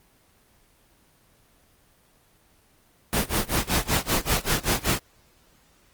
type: noise with tremolo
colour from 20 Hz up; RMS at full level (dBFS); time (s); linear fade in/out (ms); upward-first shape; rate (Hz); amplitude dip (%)
pink; -21; 3.13-4.99; 0; sine; 5.2; 95
effects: pink hiss -60 dBFS RMS until 5.93 s + Opus 24 kbps